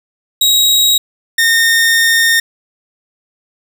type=tone pair in turn; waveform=sawtooth; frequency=3817 / 1831.8 Hz; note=A#7 / A#6; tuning=+40 / -31 cents; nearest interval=octave + minor second; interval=1271 cents; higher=first; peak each=-5 dBFS; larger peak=neither; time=0.41-0.98 / 1.38-2.4 s; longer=second; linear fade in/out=5 ms; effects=none